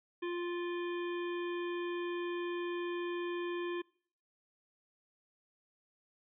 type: harmonic tone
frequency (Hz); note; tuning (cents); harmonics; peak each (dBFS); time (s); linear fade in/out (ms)
349.2; F4; 0; 1 / 3 / 5 / 7 / 9 / 10; -35 / -45 / -47 / -50 / -53 / -59; 0.22-3.82; 10
effects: noise-tail reverb RT60 0.6 s tail -26 dB re dry